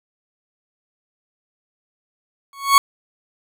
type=tone with exponential growth; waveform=40% pulse; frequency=1108.7 Hz; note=C#6; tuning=in tune; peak=-4 dBFS; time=2.53-2.78 s; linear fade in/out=1 ms; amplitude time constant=54 ms; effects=none